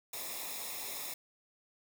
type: noise with comb filter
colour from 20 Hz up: white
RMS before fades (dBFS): -41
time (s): 0.13-1.14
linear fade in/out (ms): 5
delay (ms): 0.66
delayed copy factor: -0.75
effects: none